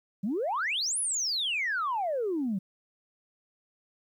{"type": "exponential two-way sweep", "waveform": "sine", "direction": "up then down", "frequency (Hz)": [180, 10720, 180], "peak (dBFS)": -26, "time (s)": [0.23, 2.59], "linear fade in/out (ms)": 10, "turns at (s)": 0.99, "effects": ["tanh soft clip ceiling -23 dBFS", "11-bit"]}